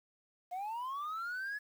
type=linear sweep; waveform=sine; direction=up; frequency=700 to 1711 Hz; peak=-34 dBFS; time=0.51-1.59 s; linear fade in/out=20 ms; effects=tanh soft clip ceiling -36 dBFS + 10-bit